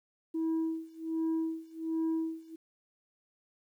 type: tone with tremolo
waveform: sine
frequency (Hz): 323.8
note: E4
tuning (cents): -31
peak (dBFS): -25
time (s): 0.34-2.56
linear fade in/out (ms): 10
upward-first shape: sine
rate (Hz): 1.3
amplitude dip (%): 95
effects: tanh soft clip ceiling -27 dBFS + 11-bit